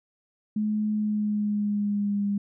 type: tone with pitch glide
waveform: sine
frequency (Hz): 212.6 to 202.1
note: G#3 to G#3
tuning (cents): +41 to -47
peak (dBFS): -23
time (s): 0.56-2.38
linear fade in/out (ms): 5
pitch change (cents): -88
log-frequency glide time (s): 0.93-2.26
effects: none